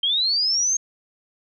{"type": "linear sweep", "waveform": "sine", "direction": "up", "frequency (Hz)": [3136, 6480], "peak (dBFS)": -18, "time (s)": [0.03, 0.77], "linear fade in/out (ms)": 5, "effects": []}